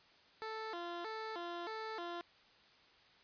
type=tone with vibrato; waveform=15% pulse; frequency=389.9 Hz; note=G4; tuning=9 cents flat; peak=-35 dBFS; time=0.42-2.21 s; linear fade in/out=0 ms; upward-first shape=square; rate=1.6 Hz; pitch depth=210 cents each way; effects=white hiss -65 dBFS RMS until 3.23 s + resampled to 11025 Hz